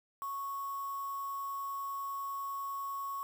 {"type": "tone with quantisation", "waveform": "sine", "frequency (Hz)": 1105, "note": "C#6", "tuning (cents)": -6, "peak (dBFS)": -36, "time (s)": [0.22, 3.23], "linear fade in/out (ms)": 0, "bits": 8, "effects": []}